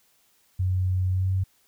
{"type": "tone with pitch glide", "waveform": "sine", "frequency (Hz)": [92.5, 94.55], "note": ["F#2", "F#2"], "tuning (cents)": [0, 38], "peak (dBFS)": -21, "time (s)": [0.59, 1.44], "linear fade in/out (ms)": 10, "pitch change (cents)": 38, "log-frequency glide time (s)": [1.11, 1.3], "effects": ["white hiss -64 dBFS RMS until 1.67 s"]}